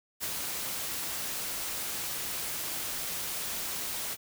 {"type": "noise with ADSR envelope", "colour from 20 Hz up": "white", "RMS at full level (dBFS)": -33, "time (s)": [0.2, 4.17], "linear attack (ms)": 34, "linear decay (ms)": 67, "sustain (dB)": -2, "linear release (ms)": 43, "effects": []}